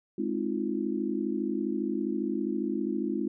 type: chord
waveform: sine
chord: F minor seventh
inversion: first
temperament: just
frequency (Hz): 209.5 / 261.9 / 314.3 / 349.2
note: Ab3 / C4 / Eb4 / F4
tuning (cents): +15 / +2 / +18 / 0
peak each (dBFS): -33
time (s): 0.18-3.28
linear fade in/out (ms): 5
effects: none